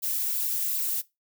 violet noise with flanger, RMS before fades -28 dBFS, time 0.02-1.02 s, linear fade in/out 20 ms, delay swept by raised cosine 0.23 to 3.23 ms, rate 2.7 Hz, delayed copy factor +0.5, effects noise-tail reverb RT60 0.2 s tail -19 dB re dry

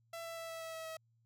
sawtooth tone with pitch steps, 668 / 663.8 / 659.6 / 655.4 / 651.2 / 647.1 / 643 Hz, E5 / E5 / E5 / E5 / E5 / E5 / E5, +23 / +12 / +1 / -10 / -21 / -32 / -43 cents, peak -39 dBFS, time 0.13-0.97 s, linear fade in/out 5 ms, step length 120 ms, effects added 115 Hz sine -70 dBFS peak until 1.25 s

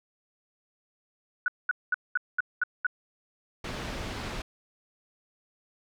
sine tone bursts, 1474 Hz, F#6, 7 cents flat, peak -22 dBFS, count 7, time 1.46-2.867 s, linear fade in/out 2 ms, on 21 ms, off 210 ms
pink low-pass noise, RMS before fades -36 dBFS, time 3.64-4.42 s, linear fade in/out 5 ms, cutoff 4500 Hz, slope 12 dB/octave
effects none

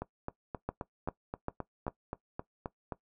two click trains, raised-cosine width 1 ms, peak -19 / -22 dBFS, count 4 / 12, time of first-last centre 0.69-1.88 / 0.02-2.922 s, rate 2.52 / 3.79 Hz, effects noise-tail reverb RT60 0.1 s tail -18 dB re dry

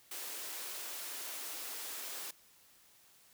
white high-pass noise, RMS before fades -43 dBFS, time 0.11-2.31 s, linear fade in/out 5 ms, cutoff 300 Hz, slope 24 dB/octave, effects white hiss -64 dBFS RMS until 3.33 s

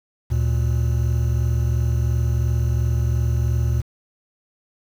triangle tone pair together, 73.92 / 116.8 Hz, D2 / A#2, +12 / +4 cents, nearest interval minor sixth, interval 792 cents, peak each -18 dBFS, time 0.3-3.82 s, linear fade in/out 20 ms, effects 7-bit

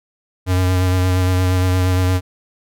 square tone with vibrato, 91.8 Hz, F#2, 13 cents flat, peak -14 dBFS, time 0.46-2.21 s, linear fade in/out 50 ms, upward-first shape sine, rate 8.6 Hz, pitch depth 20 cents each way, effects none

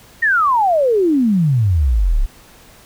sine exponential sweep, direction down, 1894 to 30.44 Hz, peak -11 dBFS, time 0.22-2.26 s, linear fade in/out 10 ms, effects pink hiss -45 dBFS RMS until 2.85 s

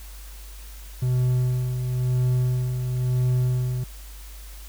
triangle tone with tremolo, 125.9 Hz, B2, 34 cents sharp, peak -16 dBFS, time 1.02-3.84 s, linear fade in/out 5 ms, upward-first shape sine, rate 0.98 Hz, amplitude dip 50%, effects added 50 Hz sine -38 dBFS peak until 4.68 s + white hiss -47 dBFS RMS until 4.68 s

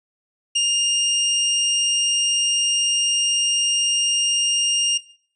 sawtooth tone, 2818 Hz, F7, 15 cents sharp, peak -13 dBFS, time 0.55-4.98 s, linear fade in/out 10 ms, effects noise-tail reverb RT60 0.5 s tail -17 dB re dry + resampled to 22050 Hz

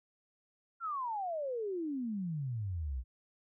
sine exponential sweep, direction down, 1404 to 58.27 Hz, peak -34 dBFS, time 0.8-3.04 s, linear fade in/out 50 ms, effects none

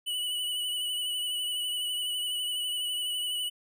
square tone with vibrato, 2960 Hz, F#7, in tune, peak -30 dBFS, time 0.06-3.5 s, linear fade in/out 20 ms, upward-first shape sine, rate 12 Hz, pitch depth 30 cents each way, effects none

